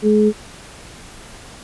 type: tone pair together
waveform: sine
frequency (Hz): 212 / 424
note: G#3 / G#4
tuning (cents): +36 / +36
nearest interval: octave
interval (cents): 1200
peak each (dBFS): -13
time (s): 0.02-0.33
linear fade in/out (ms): 50
effects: pink hiss -39 dBFS RMS until 1.63 s + resampled to 24000 Hz